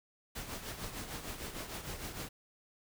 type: noise with tremolo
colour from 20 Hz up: pink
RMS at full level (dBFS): -40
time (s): 0.35-2.29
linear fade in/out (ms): 10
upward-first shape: triangle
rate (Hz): 6.6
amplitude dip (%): 65
effects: none